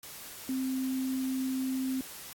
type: tone in noise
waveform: sine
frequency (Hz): 261.6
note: C4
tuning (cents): 0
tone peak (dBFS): -29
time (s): 0.49-2.01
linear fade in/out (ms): 2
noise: white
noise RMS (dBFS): -45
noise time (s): 0.03-2.33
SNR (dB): +13
effects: AAC 64 kbps